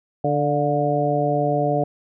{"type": "harmonic tone with a mistuned harmonic", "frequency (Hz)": 146.83, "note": "D3", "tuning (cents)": 0, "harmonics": [1, 2, 3, 4, 5], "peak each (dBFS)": [-24, -26, -25, -23, -23], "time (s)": [0.24, 1.84], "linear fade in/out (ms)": 5, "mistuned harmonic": 5, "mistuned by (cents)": -39, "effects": []}